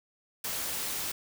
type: noise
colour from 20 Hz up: white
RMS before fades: -34 dBFS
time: 0.44-1.12 s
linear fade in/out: 5 ms
effects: none